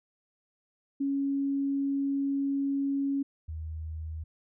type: tone pair in turn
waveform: sine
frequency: 277.2 / 79.28 Hz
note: C#4 / D#2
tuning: 0 / +33 cents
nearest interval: octave + minor seventh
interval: 2167 cents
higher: first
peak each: -26 / -34 dBFS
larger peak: first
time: 1-3.23 / 3.48-4.24 s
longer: first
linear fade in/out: 10 ms
effects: none